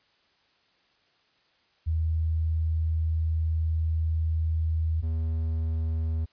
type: tone pair in turn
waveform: sine / triangle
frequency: 80.3 / 80.3 Hz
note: E2 / E2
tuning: -45 / -45 cents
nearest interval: unison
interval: 0 cents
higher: neither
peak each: -23 dBFS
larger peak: neither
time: 1.86-5.02 / 5.02-6.26 s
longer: first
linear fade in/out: 20 ms
effects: white hiss -66 dBFS RMS until 6.32 s + resampled to 11025 Hz